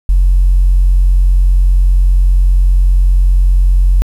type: tone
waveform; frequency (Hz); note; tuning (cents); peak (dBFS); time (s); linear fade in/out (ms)
sine; 45; F#1; -47; -4; 0.09-4.02; 0
effects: tanh soft clip ceiling -2 dBFS + 7-bit